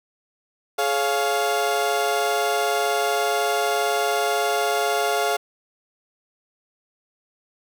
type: chord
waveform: 30% pulse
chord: Db major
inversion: second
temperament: equal with one note detuned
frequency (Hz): 421.8 / 554.4 / 698.5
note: Ab4 / Db5 / F5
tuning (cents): +27 / 0 / 0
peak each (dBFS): -22 / -25 / -20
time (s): 0.78-5.37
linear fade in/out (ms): 10
effects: none